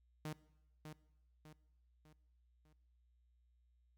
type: tone with echo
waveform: sawtooth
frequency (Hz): 153.8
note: D#3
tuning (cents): -20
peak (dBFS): -38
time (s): 0.25-0.33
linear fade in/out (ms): 2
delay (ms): 600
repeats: 4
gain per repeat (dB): -7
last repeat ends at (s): 2.73
effects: noise-tail reverb RT60 0.9 s tail -20 dB re dry + added 60 Hz sine -70 dBFS peak until 3.97 s